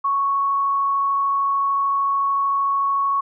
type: tone with frequency modulation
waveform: sine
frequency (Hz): 1108.7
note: C#6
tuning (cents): 0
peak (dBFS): -17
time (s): 0.04-3.21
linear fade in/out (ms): 10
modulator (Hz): 33.4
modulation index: 0.28
effects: none